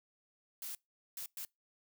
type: noise bursts at uneven times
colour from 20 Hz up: blue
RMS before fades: -43 dBFS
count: 3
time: 0.62-0.75 / 1.17-1.26 / 1.37-1.45 s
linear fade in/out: 2 ms
effects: noise-tail reverb RT60 0.2 s tail -25 dB re dry